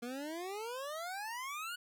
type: exponential sweep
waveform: 25% pulse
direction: up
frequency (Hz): 233.1 to 1480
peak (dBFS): -36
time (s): 0.02-1.76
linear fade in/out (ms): 10
effects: none